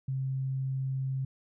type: tone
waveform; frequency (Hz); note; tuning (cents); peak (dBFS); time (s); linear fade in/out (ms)
sine; 133.1; C3; +30; -29; 0.08-1.25; 5
effects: none